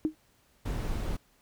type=tone with exponential decay; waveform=sine; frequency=311.1 Hz; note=D#4; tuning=in tune; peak=-20 dBFS; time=0.05-0.15 s; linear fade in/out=0 ms; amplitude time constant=21 ms
type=noise; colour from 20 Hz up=brown; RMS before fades=-32 dBFS; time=0.65-1.17 s; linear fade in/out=10 ms
effects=pink hiss -66 dBFS RMS until 1.41 s